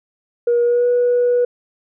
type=tone with pitch glide; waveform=sine; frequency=476.8 to 487.7 Hz; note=A#4 to B4; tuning=+39 to -22 cents; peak=-11 dBFS; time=0.47-1.45 s; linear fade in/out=5 ms; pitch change=+39 cents; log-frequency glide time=0.63-0.87 s; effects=tanh soft clip ceiling -9 dBFS